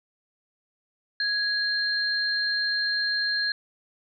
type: tone pair together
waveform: sine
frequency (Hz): 1661.2 / 4186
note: G#6 / C8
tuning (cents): 0 / 0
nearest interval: octave + major third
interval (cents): 1600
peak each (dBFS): -26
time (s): 1.2-3.52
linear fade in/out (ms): 2
effects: none

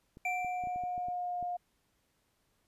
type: clicks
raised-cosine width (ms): 3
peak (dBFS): -37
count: 9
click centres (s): 0.171 / 0.447 / 0.638 / 0.672 / 0.76 / 0.837 / 0.979 / 1.085 / 1.427
type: tone with exponential decay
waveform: triangle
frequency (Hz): 2349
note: D7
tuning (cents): 0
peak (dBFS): -30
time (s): 0.25-1.13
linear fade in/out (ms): 2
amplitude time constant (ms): 190
type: tone with pitch glide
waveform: sine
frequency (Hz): 729 to 710.3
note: F#5 to F5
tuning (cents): -26 to +29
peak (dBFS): -33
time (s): 0.25-1.57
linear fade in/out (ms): 10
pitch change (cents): -45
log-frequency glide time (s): 0.38-1.45
effects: pink hiss -75 dBFS RMS until 2.67 s + resampled to 32000 Hz

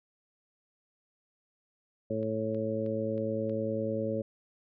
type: harmonic tone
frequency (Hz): 110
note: A2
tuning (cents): 0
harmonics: 1 / 2 / 3 / 4 / 5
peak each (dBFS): -38 / -35 / -38 / -36 / -33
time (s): 2.1-4.22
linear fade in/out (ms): 5
type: click train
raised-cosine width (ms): 0.3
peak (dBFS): -40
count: 5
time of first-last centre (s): 2.23-3.496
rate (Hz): 3.16
effects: none

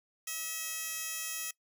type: tone with high-pass filter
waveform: 15% pulse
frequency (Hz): 643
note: E5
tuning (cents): -43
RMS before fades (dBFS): -38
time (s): 0.27-1.51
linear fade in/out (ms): 5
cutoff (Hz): 4300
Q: 0.62
effects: noise-tail reverb RT60 0.1 s tail -21 dB re dry

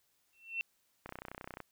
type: tone with exponential growth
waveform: sine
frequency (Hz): 2697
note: E7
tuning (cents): +39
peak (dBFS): -30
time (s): 0.33-0.61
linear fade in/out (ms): 0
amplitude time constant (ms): 59
type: click train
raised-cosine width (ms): 0.5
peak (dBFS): -28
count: 18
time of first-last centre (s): 1.06-1.603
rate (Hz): 31.3
effects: white hiss -75 dBFS RMS until 1.71 s

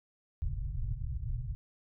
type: low-pass noise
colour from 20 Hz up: pink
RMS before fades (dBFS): -35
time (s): 0.42-1.55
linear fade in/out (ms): 0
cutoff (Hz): 140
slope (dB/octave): 96
effects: none

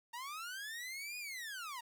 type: linear two-way sweep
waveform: sawtooth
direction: up then down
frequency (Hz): 912 to 2489 to 912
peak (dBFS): -39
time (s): 0.13-1.81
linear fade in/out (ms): 10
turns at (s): 1.18
effects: 11-bit

